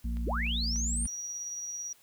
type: harmonic tone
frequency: 58 Hz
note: A#1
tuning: 8 cents flat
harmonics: 1 / 3 / 4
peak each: -30 / -44 / -39 dBFS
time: 0.04-1.07 s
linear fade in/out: 10 ms
type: click train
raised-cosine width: 0.3 ms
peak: -35 dBFS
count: 4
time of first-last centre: 0.17-1.055 s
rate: 3.39 Hz
type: linear sweep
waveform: sine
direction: up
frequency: 87.31 to 9397 Hz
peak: -31 dBFS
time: 0.25-1.08 s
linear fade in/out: 20 ms
type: tone with tremolo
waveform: sine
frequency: 5770 Hz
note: F#8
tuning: 44 cents flat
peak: -34 dBFS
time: 1.07-1.93 s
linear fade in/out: 5 ms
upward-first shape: sine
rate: 18 Hz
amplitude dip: 25%
effects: white hiss -62 dBFS RMS until 2.02 s